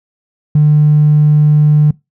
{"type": "tone with tanh clipping", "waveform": "triangle", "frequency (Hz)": 150, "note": "D3", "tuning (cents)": 37, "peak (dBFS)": -4, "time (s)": [0.55, 1.91], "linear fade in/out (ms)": 5, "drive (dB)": 1, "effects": ["noise-tail reverb RT60 0.2 s tail -22 dB re dry"]}